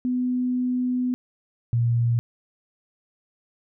sine tone pair in turn, 250.3 / 118.13 Hz, B3 / A#2, +23 / +23 cents, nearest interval octave + minor second, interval 1300 cents, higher first, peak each -21 / -18 dBFS, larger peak second, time 0.05-1.14 / 1.73-2.19 s, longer first, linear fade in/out 0 ms, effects none

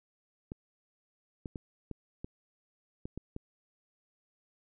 clicks, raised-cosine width 3 ms, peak -26 dBFS, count 8, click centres 0.519 / 1.458 / 1.558 / 1.913 / 2.245 / 3.055 / 3.176 / 3.364 s, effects none

